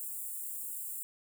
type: high-pass noise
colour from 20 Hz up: white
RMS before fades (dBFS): -40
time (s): 0-1.03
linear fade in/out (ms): 0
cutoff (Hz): 7400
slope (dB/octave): 96
effects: none